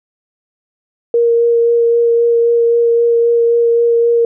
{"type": "tone with vibrato", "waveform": "sine", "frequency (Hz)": 468.1, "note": "A#4", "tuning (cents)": 7, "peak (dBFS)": -8, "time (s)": [1.14, 4.25], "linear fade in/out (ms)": 2, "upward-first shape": "sine", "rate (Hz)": 3.8, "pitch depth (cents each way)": 10, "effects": []}